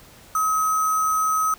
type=tone with sample-and-hold; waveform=sine; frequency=1273 Hz; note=D#6; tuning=39 cents sharp; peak=-18 dBFS; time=0.35-1.54 s; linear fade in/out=2 ms; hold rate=7350 Hz; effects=pink hiss -48 dBFS RMS until 1.58 s